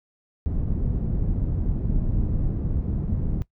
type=low-pass noise; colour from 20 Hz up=pink; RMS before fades=-24 dBFS; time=0.46-3.42 s; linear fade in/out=0 ms; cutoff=180 Hz; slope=12 dB/octave; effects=noise-tail reverb RT60 0.1 s tail -19 dB re dry